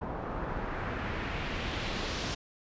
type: noise with low-pass filter sweep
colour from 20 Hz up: pink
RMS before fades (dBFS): -35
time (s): 0.01-2.35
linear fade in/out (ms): 10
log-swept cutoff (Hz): 870 to 5300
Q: 1.3
effects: resampled to 16000 Hz